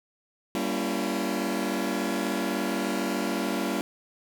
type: chord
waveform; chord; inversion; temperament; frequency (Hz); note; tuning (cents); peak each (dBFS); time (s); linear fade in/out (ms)
sawtooth; G diminished seventh; none; just; 196 / 235.2 / 282.2 / 338.7; G3 / Bb3 / Db4 / Fb4; 0 / +16 / +31 / +47; -28; 0.55-3.81; 0
effects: 10-bit